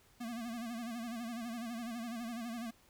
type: tone with vibrato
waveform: square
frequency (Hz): 233.1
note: A#3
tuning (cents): 0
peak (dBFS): -40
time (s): 0.2-2.71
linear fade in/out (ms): 10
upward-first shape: sine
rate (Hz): 12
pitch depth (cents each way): 85
effects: pink hiss -66 dBFS RMS until 2.89 s